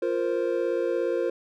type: chord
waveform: triangle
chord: F suspended fourth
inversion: none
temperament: equal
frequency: 349.2 / 466.2 / 523.3 Hz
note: F4 / Bb4 / C5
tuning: 0 / 0 / 0 cents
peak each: -26 dBFS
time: 0.02-1.3 s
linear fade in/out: 5 ms
effects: none